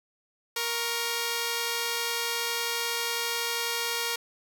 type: tone pair together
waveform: 5% pulse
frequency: 468 / 1108.7 Hz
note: A#4 / C#6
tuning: +7 / 0 cents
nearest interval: octave + minor third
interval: 1493 cents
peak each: -17 / -22 dBFS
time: 0.56-4.16 s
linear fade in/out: 5 ms
effects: none